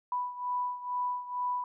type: beating tone pair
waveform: sine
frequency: 987.8 / 990 Hz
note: B5 / B5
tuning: 0 / +4 cents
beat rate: 2.2 Hz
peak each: -32 / -36 dBFS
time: 0.12-1.64 s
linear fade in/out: 2 ms
effects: none